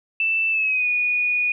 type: tone with pitch glide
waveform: sine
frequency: 2653 to 2461 Hz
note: E7 to D#7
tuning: +10 to -20 cents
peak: -18 dBFS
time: 0.2-1.52 s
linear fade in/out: 2 ms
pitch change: -130 cents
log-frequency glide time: 0.5-0.88 s
effects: none